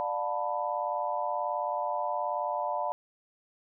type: chord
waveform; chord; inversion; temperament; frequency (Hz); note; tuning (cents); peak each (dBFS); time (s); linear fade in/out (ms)
sine; B half-diminished seventh; first; just; 592.7 / 711.2 / 889 / 987.8; D5 / F5 / A5 / B5; +16 / +31 / +18 / 0; -34; 0-2.92; 0
effects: none